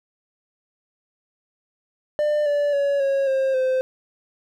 triangle tone with pitch steps, 597 / 580.3 / 564.1 / 548.4 / 533.1 / 518.2 Hz, D5 / D5 / C#5 / C#5 / C5 / C5, +28 / -21 / +30 / -19 / +32 / -17 cents, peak -16 dBFS, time 2.19-3.81 s, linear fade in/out 0 ms, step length 270 ms, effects none

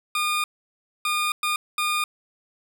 20% pulse tone bursts at uneven times, 1217 Hz, D#6, 39 cents flat, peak -17 dBFS, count 4, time 0.15-0.44 / 1.05-1.32 / 1.43-1.56 / 1.78-2.04 s, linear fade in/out 2 ms, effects none

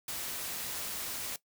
white noise, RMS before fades -38 dBFS, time 0.08-1.36 s, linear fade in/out 2 ms, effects noise-tail reverb RT60 0.1 s tail -18 dB re dry

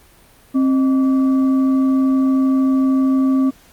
sine tone with frequency modulation, 265.5 Hz, C4, 25 cents sharp, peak -12 dBFS, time 0.54-3.51 s, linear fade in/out 20 ms, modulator 887 Hz, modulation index 0.22, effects pink hiss -49 dBFS RMS until 3.72 s + Opus 32 kbps

